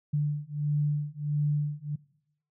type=beating tone pair; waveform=sine; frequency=146.83 / 148.33 Hz; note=D3 / D3; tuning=0 / +18 cents; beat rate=1.5 Hz; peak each=-29 dBFS; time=0.13-1.96 s; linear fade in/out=10 ms; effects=noise-tail reverb RT60 0.8 s tail -22 dB re dry